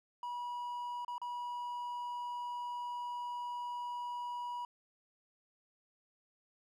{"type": "tone with dropouts", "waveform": "triangle", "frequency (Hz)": 970, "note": "B5", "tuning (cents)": -31, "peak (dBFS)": -36, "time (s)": [0.23, 4.65], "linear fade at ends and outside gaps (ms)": 2, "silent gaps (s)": [[1.048, 1.08], [1.181, 1.216]], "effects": []}